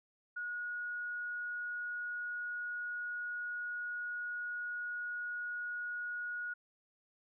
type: tone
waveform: sine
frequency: 1450 Hz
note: F#6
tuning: 35 cents flat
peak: -37 dBFS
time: 0.36-6.54 s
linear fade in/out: 10 ms
effects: none